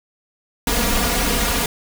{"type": "noise with comb filter", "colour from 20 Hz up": "pink", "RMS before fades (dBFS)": -19, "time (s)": [0.67, 1.66], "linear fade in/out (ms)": 2, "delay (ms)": 4.2, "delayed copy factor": 0.95, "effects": []}